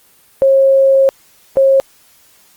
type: tone pair in turn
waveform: sine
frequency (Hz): 540 / 540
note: C#5 / C#5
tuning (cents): -45 / -45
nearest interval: unison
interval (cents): 0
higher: neither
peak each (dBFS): -6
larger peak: neither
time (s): 0.42-1.09 / 1.57-1.8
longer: first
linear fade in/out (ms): 0
effects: white hiss -49 dBFS RMS until 2.56 s + Opus 24 kbps